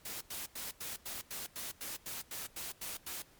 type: noise bursts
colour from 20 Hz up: white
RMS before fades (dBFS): -42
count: 13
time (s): 0.05-3.222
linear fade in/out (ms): 5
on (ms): 160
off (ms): 91
effects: pink hiss -63 dBFS RMS until 3.39 s + MP3 96 kbps